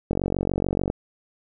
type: click train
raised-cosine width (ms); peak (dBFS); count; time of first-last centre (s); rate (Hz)
2; -10; 38; 0.11-0.901; 46.8
effects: none